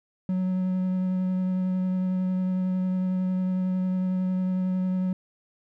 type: tone with vibrato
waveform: triangle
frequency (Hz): 185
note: F#3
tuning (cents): 0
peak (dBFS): -21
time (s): 0.29-5.13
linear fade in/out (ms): 2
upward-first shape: triangle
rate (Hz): 11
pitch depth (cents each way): 13
effects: none